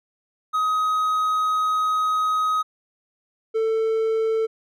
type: tone pair in turn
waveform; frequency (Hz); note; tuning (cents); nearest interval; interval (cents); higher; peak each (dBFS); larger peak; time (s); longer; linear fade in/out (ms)
triangle; 1261 / 444.8; D#6 / A4; +23 / +19; octave + tritone; 1804; first; -17; neither; 0.53-2.63 / 3.54-4.47; first; 20
effects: none